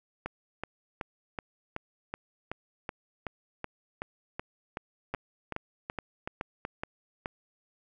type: two click trains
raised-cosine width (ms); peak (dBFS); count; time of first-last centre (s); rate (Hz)
0.5; -18 / -19; 6 / 18; 5.14-7.259 / 0.26-6.651; 2.36 / 2.66
effects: none